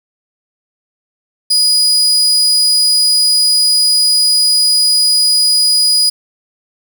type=tone; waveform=35% pulse; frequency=4930 Hz; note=D#8; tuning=17 cents flat; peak=-7 dBFS; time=1.5-6.1 s; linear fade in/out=10 ms; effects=7-bit